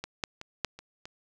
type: clicks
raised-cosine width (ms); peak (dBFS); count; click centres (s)
0.2; -18 / -12 / -23 / -10 / -27 / -25; 6; 0.04 / 0.238 / 0.414 / 0.647 / 0.79 / 1.055
effects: none